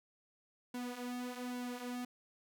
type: tone with flanger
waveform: sawtooth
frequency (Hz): 246.9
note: B3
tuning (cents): 0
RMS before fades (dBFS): -42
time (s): 0.74-2.05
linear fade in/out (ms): 5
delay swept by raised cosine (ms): 1.6 to 6.1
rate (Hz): 1.2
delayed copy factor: -0.65
effects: none